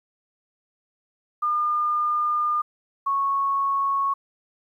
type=tone pair in turn; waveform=sine; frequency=1209 / 1104 Hz; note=D6 / C#6; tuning=+50 / -7 cents; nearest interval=major second; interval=157 cents; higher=first; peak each=-20 dBFS; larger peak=neither; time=1.42-2.62 / 3.06-4.14 s; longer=first; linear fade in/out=10 ms; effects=10-bit